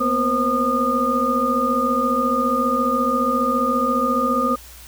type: tone cluster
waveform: sine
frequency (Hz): 236.6 / 251.2 / 483.5 / 530 / 1221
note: A#3 / B3 / B4 / C5 / D#6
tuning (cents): +26 / +30 / -37 / +22 / -33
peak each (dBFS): -27 / -23 / -28 / -25 / -19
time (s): 0-4.56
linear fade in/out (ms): 10
effects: added 60 Hz sine -43 dBFS peak until 4.87 s + white hiss -43 dBFS RMS until 4.87 s